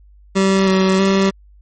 25% pulse tone with pitch steps, 193.1 / 189.6 / 194.1 Hz, G3 / F#3 / G3, -26 / +43 / -17 cents, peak -8 dBFS, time 0.35-1.31 s, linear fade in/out 20 ms, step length 320 ms, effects added 50 Hz sine -43 dBFS peak until 1.61 s + MP3 32 kbps

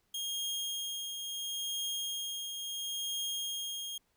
sawtooth tone with tremolo, 3244 Hz, G#7, 41 cents flat, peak -30 dBFS, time 0.14-3.98 s, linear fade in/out 5 ms, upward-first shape triangle, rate 0.73 Hz, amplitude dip 45%, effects pink hiss -75 dBFS RMS until 4.16 s

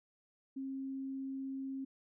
sine tone, 268.4 Hz, C4, 44 cents sharp, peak -38 dBFS, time 0.56-1.85 s, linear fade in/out 10 ms, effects none

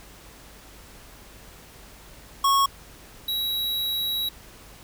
square tone pair in turn, 1101 / 3874 Hz, C#6 / B7, -12 / -34 cents, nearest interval octave + minor seventh, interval 2178 cents, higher second, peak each -18 / -25 dBFS, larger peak first, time 2.44-2.66 / 3.28-4.29 s, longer second, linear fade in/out 5 ms, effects added 50 Hz sine -52 dBFS peak until 4.83 s + pink hiss -48 dBFS RMS until 4.83 s

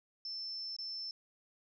sine tone with dropouts, 5310 Hz, E8, 12 cents sharp, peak -39 dBFS, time 0.25-1.11 s, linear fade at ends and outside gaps 2 ms, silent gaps 0.765-0.786 s, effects none

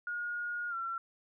sine tone with pitch glide, 1434 to 1356.6 Hz, F6 to E6, +45 to +49 cents, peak -34 dBFS, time 0.07-0.98 s, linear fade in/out 2 ms, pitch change -96 cents, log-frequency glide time 0.69-0.75 s, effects none

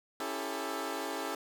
15% pulse chord, A dominant seventh, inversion first, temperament equal with one note detuned, 277.2 / 329.6 / 397.2 / 440 Hz, C#4 / E4 / G4 / A4, 0 / 0 / +23 / 0 cents, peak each -34 dBFS, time 0.2-1.35 s, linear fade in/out 2 ms, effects none

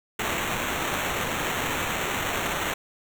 blue noise with sample-and-hold, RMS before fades -28 dBFS, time 0.19-2.74 s, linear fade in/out 5 ms, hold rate 4900 Hz, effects none

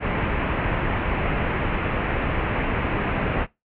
pink low-pass noise, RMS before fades -24 dBFS, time 0-3.47 s, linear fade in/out 50 ms, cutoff 2700 Hz, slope 48 dB/octave, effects noise-tail reverb RT60 0.2 s tail -21 dB re dry

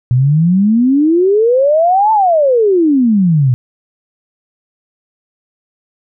sine exponential two-way sweep, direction up then down, 120 to 895 to 120 Hz, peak -7 dBFS, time 0.11-3.54 s, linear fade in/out 0 ms, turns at 2.12 s, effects none

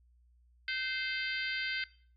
harmonic tone with a mistuned harmonic, 521 Hz, C5, 7 cents flat, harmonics 3 / 4 / 5 / 6 / 7 / 8 / 9, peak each -37 / -37 / -43 / -42 / -46 / -47 / -43 dBFS, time 0.68-1.84 s, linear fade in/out 2 ms, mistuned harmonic 3, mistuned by -21 cents, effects noise-tail reverb RT60 0.5 s tail -20 dB re dry + added 60 Hz sine -62 dBFS peak until 2.16 s

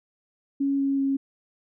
sine tone with pitch steps, 277.2 / 275.1 / 273.1 Hz, C#4 / C#4 / C#4, 0 / -13 / -26 cents, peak -21 dBFS, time 0.6-1.17 s, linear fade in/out 10 ms, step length 190 ms, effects none

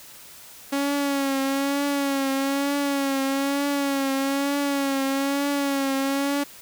sawtooth tone with vibrato, 277.2 Hz, C#4, in tune, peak -18 dBFS, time 0.72-6.44 s, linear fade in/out 10 ms, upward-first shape triangle, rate 1.1 Hz, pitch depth 51 cents each way, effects white hiss -45 dBFS RMS until 6.61 s

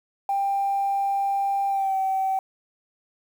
sine tone with pitch glide, 792 to 767.7 Hz, G5 to G5, +18 to -36 cents, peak -20 dBFS, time 0.29-2.39 s, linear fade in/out 2 ms, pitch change -54 cents, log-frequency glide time 1.68-1.97 s, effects tanh soft clip ceiling -17 dBFS + 8-bit

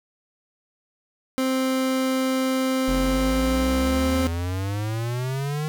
30% pulse tone, 261.6 Hz, C4, in tune, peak -18 dBFS, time 1.38-4.27 s, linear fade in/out 0 ms
square exponential sweep, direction up, 43.93 to 155.56 Hz, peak -25 dBFS, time 2.88-5.68 s, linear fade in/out 0 ms
effects none

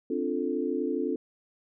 sine chord, D minor seventh, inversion third, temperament equal, 261.6 / 293.7 / 349.2 / 440 Hz, C4 / D4 / F4 / A4, 0 / 0 / 0 / 0 cents, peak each -32 dBFS, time 0.1-1.16 s, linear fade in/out 5 ms, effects none

